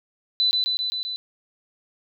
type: tone with echo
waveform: sine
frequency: 3998 Hz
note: B7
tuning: 20 cents sharp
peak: -17 dBFS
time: 0.4-0.51 s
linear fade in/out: 0 ms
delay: 130 ms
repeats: 5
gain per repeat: -2 dB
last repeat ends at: 1.16 s
effects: none